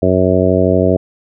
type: harmonic tone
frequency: 92.5 Hz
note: F#2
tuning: in tune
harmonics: 1 / 2 / 3 / 4 / 5 / 6 / 7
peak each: -17 / -17 / -17 / -17 / -17 / -17 / -17 dBFS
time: 0.02-0.97 s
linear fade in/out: 5 ms
effects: none